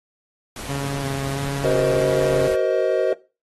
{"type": "noise", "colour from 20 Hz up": "pink", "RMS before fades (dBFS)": -34, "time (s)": [0.56, 2.55], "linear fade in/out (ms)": 2}
{"type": "tone with vibrato", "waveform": "sawtooth", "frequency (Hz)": 138.1, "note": "C#3", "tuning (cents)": -6, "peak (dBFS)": -21, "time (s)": [0.69, 2.48], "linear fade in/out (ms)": 5, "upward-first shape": "square", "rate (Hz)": 1.5, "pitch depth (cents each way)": 15}
{"type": "chord", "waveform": "triangle", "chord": "C half-diminished seventh", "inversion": "second", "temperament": "just", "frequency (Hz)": [376.7, 470.9, 523.3, 627.9], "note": ["Gb4", "Bb4", "C5", "Eb5"], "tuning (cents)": [31, 18, 0, 16], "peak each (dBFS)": -21, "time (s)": [1.64, 3.13], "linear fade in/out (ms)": 2}
{"effects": ["noise-tail reverb RT60 0.3 s tail -19 dB re dry", "AAC 32 kbps"]}